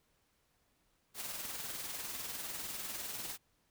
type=noise with tremolo; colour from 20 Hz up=white; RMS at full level=-40 dBFS; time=1.14-3.38 s; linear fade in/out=50 ms; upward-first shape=triangle; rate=20 Hz; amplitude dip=50%; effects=pink hiss -75 dBFS RMS until 3.7 s